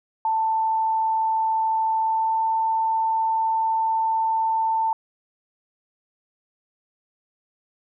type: tone with pitch glide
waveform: sine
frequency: 887 to 892.1 Hz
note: A5 to A5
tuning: +14 to +24 cents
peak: -19 dBFS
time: 0.25-4.93 s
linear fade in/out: 2 ms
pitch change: +10 cents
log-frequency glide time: 2-2.43 s
effects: none